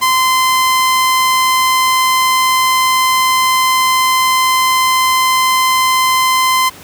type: tone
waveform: sawtooth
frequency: 1034 Hz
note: C6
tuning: 21 cents flat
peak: -6 dBFS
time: 0.01-6.7 s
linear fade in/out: 20 ms
effects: pink hiss -36 dBFS RMS until 6.83 s + high-pass 80 Hz 12 dB/octave